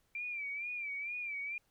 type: tone with vibrato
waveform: sine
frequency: 2349 Hz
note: D7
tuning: in tune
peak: -37 dBFS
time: 0.15-1.58 s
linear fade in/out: 2 ms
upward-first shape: sine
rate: 2.2 Hz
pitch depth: 83 cents each way
effects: pink hiss -75 dBFS RMS until 1.7 s